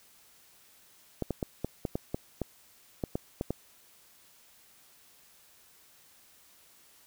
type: clicks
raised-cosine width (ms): 2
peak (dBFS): -17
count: 12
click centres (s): 1.223 / 1.307 / 1.428 / 1.646 / 1.852 / 1.955 / 2.145 / 2.417 / 3.038 / 3.155 / 3.411 / 3.506
effects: white hiss -60 dBFS RMS until 7.06 s